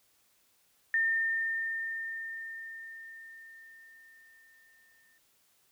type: tone with exponential decay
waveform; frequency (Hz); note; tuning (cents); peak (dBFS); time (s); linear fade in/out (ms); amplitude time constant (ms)
sine; 1812; A#6; -50; -24; 0.94-5.18; 1; 920
effects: white hiss -69 dBFS RMS until 5.71 s